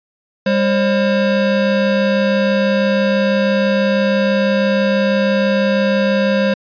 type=tone pair together; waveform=square; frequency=200 / 533.9 Hz; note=G3 / C5; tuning=+35 / +35 cents; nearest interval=octave + perfect fourth; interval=1700 cents; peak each=-16 dBFS; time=0.46-6.54 s; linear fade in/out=5 ms; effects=resampled to 11025 Hz